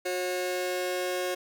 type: tone pair together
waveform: sawtooth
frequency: 362.7 / 544 Hz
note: F#4 / C#5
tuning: -34 / -33 cents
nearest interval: perfect fifth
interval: 701 cents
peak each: -27 dBFS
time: 0.05-1.35 s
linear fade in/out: 10 ms
effects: none